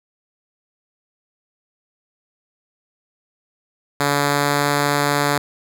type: tone with pitch glide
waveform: 5% pulse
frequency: 143.3 to 144.3 Hz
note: D3 to D3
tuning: -42 to -30 cents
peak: -5 dBFS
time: 4-5.38 s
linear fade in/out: 2 ms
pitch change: +12 cents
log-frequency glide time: 4.18-4.66 s
effects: none